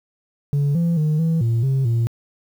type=tone with pitch steps; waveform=sine; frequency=142.9 / 169.3 / 153.2 / 163.5 / 115.4 / 134.3 / 116.1 Hz; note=D3 / E3 / D#3 / E3 / A#2 / C3 / A#2; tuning=-47 / +46 / -27 / -14 / -17 / +46 / -7 cents; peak=-13 dBFS; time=0.53-2.07 s; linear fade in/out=0 ms; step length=220 ms; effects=tanh soft clip ceiling -15 dBFS + 8-bit